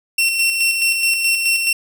sawtooth tone with tremolo, 2715 Hz, F7, 50 cents flat, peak -10 dBFS, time 0.18-1.73 s, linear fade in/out 5 ms, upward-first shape square, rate 4.7 Hz, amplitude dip 40%, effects none

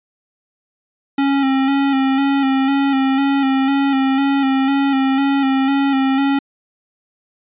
square tone with vibrato, 272.1 Hz, C#4, 32 cents flat, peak -14 dBFS, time 1.18-6.39 s, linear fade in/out 5 ms, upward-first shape square, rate 2 Hz, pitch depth 29 cents each way, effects resampled to 8000 Hz

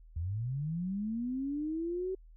sine linear sweep, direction up, 75.6 to 382.1 Hz, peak -32 dBFS, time 0.16-2.15 s, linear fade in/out 5 ms, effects added 40 Hz sine -52 dBFS peak until 2.36 s

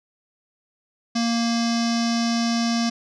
square tone with low-pass filter, 232.5 Hz, A#3, 4 cents flat, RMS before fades -22 dBFS, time 1.15-2.9 s, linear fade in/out 10 ms, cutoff 5400 Hz, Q 5.1, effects none

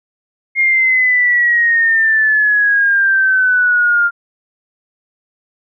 sine exponential sweep, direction down, 2139 to 1396.9 Hz, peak -9 dBFS, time 0.55-4.11 s, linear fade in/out 50 ms, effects none

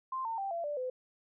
sine tone with pitch steps, 1046.5 / 905.8 / 784 / 678.6 / 587.3 / 508.4 Hz, C6 / A#5 / G5 / F5 / D5 / C5, 0 / -50 / 0 / -50 / 0 / -50 cents, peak -33 dBFS, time 0.12-0.9 s, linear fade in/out 5 ms, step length 130 ms, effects none

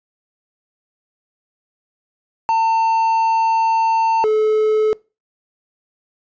triangle tone pair in turn, 900 / 431.7 Hz, A5 / A4, +39 / -33 cents, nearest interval octave + minor second, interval 1272 cents, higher first, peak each -11 dBFS, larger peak neither, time 2.49-4.24 / 4.24-4.93 s, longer first, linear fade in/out 0 ms, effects noise-tail reverb RT60 0.3 s tail -24 dB re dry + resampled to 16000 Hz

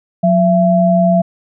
sine tone pair together, 181 / 672 Hz, F#3 / E5, -38 / +33 cents, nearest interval octave + major seventh, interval 2271 cents, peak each -11 dBFS, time 0.23-1.22 s, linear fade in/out 10 ms, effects none

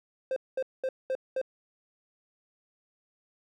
triangle tone bursts, 523.3 Hz, C5, in tune, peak -25 dBFS, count 5, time 0.31-1.415 s, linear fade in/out 2 ms, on 53 ms, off 210 ms, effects none

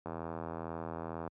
click train, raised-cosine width 1 ms, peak -25 dBFS, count 101, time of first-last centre 0.06-1.277 s, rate 82.2 Hz, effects high-pass 80 Hz 12 dB/octave

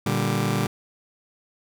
sawtooth chord, G minor, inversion first, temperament just, 117.6 / 147 / 196 Hz, Bb2 / D3 / G3, +16 / +2 / 0 cents, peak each -22 dBFS, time 0.06-0.67 s, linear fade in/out 5 ms, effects none

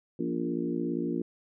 harmonic tone with a mistuned harmonic, 57.6 Hz, A#1, 20 cents flat, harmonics 3 / 4 / 5 / 6 / 7 / 8, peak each -36 / -34 / -33 / -33 / -45 / -41 dBFS, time 0.19-1.22 s, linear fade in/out 5 ms, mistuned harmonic 4, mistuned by +38 cents, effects none

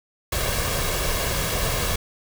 pink noise with comb filter, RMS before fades -24 dBFS, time 0.32-1.96 s, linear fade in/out 5 ms, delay 1.8 ms, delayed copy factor +0.55, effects none

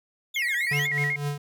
35% pulse exponential two-way sweep, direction down then up, 3624 to 1568 to 3624 Hz, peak -29 dBFS, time 0.34-0.87 s, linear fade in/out 10 ms, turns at 0.54 s
sine tone with vibrato, 2032 Hz, B6, 49 cents sharp, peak -24 dBFS, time 0.36-1.16 s, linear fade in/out 2 ms, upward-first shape square, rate 8.1 Hz, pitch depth 95 cents each way
square tone with tremolo, 144.7 Hz, D3, 25 cents flat, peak -25 dBFS, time 0.71-1.38 s, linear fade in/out 5 ms, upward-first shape triangle, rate 4 Hz, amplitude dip 90%
effects none

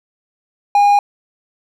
triangle tone, 815 Hz, G#5, 33 cents flat, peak -6 dBFS, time 0.75-0.99 s, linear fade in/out 2 ms, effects none

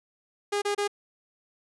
sawtooth tone bursts, 408.4 Hz, G#4, 29 cents flat, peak -21 dBFS, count 3, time 0.52-0.878 s, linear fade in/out 10 ms, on 100 ms, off 29 ms, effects resampled to 24000 Hz

